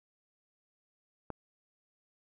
click, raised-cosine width 1 ms, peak -24 dBFS, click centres 1.303 s, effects none

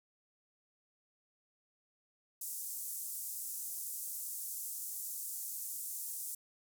white band-pass noise, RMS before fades -42 dBFS, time 2.41-6.35 s, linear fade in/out 5 ms, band 7100 to 16000 Hz, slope 24 dB/octave, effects none

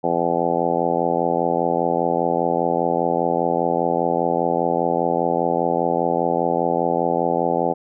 harmonic tone, 85 Hz, F2, 46 cents flat, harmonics 2 / 3 / 4 / 5 / 6 / 7 / 8 / 9 / 10, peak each -29 / -28 / -27 / -26 / -24 / -26 / -28 / -24 / -27 dBFS, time 0.03-7.74 s, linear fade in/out 20 ms, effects none

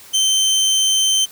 25% pulse tone, 3102 Hz, G7, 19 cents flat, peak -10 dBFS, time 0.13-1.26 s, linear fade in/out 20 ms, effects white hiss -42 dBFS RMS until 1.31 s

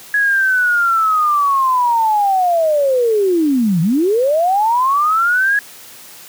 sine linear two-way sweep, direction down then up, 1681 to 154.9 to 1681 Hz, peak -11 dBFS, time 0.14-5.59 s, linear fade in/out 2 ms, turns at 3.81 s, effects white hiss -38 dBFS RMS until 6.28 s + high-pass 100 Hz 12 dB/octave

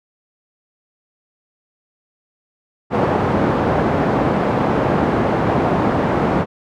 pink band-pass noise, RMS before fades -17 dBFS, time 2.9-6.46 s, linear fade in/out 50 ms, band 140 to 980 Hz, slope 12 dB/octave, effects none

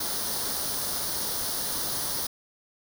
white noise with comb filter, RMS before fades -30 dBFS, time 0-2.27 s, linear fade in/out 5 ms, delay 0.2 ms, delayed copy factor +0.7, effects none

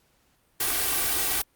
white noise with comb filter, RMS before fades -25 dBFS, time 0.6-1.42 s, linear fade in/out 5 ms, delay 2.6 ms, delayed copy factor +0.7, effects pink hiss -66 dBFS RMS until 1.55 s + Opus 48 kbps

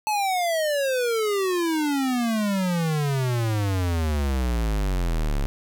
square exponential sweep, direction down, 870 to 33.76 Hz, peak -22 dBFS, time 0.07-5.46 s, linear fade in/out 0 ms, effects none

